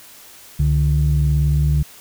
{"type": "tone pair together", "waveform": "sine", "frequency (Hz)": [68.34, 146.83], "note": ["C#2", "D3"], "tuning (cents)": [-24, 0], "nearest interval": "octave + minor second", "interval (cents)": 1324, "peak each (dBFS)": -15, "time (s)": [0.59, 1.83], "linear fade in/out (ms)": 10, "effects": ["tanh soft clip ceiling -8 dBFS", "white hiss -43 dBFS RMS until 2 s"]}